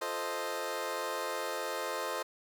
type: chord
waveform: 20% pulse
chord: F dominant seventh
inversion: none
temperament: equal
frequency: 349.2 / 440 / 523.3 / 622.3 Hz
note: F4 / A4 / C5 / Eb5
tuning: 0 / 0 / 0 / 0 cents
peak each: -39 / -35 / -33 / -34 dBFS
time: 0.01-2.23 s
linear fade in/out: 10 ms
effects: none